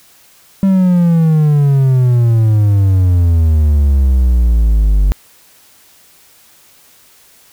triangle exponential sweep, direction down, 196 to 47.58 Hz, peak -5 dBFS, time 0.63-5.12 s, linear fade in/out 0 ms, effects white hiss -46 dBFS RMS until 7.52 s

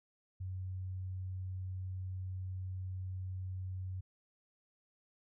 sine tone, 93.1 Hz, F#2, 11 cents sharp, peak -38 dBFS, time 0.4-4.01 s, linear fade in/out 10 ms, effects none

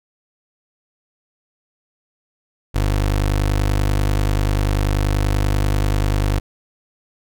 25% pulse tone, 50.3 Hz, G1, 45 cents sharp, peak -12 dBFS, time 2.74-6.4 s, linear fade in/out 20 ms, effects none

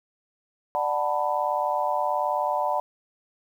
sine chord, B minor seventh, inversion first, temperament just, 592.7 / 740.8 / 889 / 987.8 Hz, D5 / F#5 / A5 / B5, +16 / +2 / +18 / 0 cents, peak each -28 dBFS, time 0.75-2.8 s, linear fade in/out 0 ms, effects 9-bit

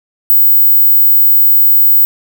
sine tone, 16000 Hz, B9, 21 cents sharp, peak -4 dBFS, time 0.3-2.05 s, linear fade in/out 0 ms, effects none

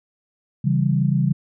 sine chord, C# diminished, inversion none, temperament equal with one note detuned, 138.11 / 164.81 / 196 Hz, C#3 / E3 / G3, -6 / 0 / 0 cents, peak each -19 / -21 / -22 dBFS, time 0.64-1.33 s, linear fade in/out 10 ms, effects none

